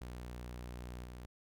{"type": "tone with level steps", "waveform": "sawtooth", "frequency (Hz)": 60.9, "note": "B1", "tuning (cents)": -24, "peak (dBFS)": [-40, -43], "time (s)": [0.01, 1.26], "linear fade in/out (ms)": 5, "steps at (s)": 1.04, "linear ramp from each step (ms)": 5, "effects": []}